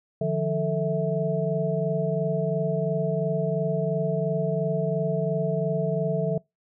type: tone cluster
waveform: sine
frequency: 150.7 / 173.6 / 443.1 / 652 Hz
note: D3 / F3 / A4 / E5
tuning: +45 / -10 / +12 / -19 cents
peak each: -28 dBFS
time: 0.21-6.38 s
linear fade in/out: 5 ms
effects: noise-tail reverb RT60 0.2 s tail -25 dB re dry